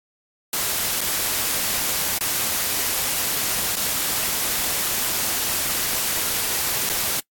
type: noise with dropouts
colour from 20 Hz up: white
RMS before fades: -23 dBFS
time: 0.53-7.2 s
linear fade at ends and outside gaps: 2 ms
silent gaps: 1.008-1.013 / 2.182-2.208 / 3.756-3.767 / 6.892-6.897 s
effects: noise-tail reverb RT60 0.1 s tail -24 dB re dry + AAC 64 kbps